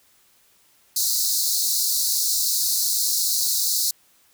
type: high-pass noise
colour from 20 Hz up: pink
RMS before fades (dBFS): -22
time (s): 0.96-3.91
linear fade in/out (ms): 5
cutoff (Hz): 4000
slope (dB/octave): 96
effects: white hiss -59 dBFS RMS until 4.33 s